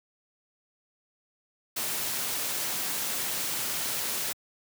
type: noise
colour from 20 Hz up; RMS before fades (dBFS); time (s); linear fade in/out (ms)
white; -31; 1.76-4.33; 10
effects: high-pass 100 Hz 12 dB/octave